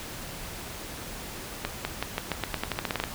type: accelerating click train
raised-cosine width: 0.3 ms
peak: -11 dBFS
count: 15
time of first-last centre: 1.65-3.038 s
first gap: 200 ms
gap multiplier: 0.88
effects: pink hiss -39 dBFS RMS until 3.14 s